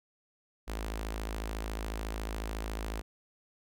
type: tone with notch filter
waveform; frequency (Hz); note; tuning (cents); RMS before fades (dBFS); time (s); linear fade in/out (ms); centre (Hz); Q
sawtooth; 54; A1; -32; -37; 0.67-3.02; 20; 120; 0.58
effects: none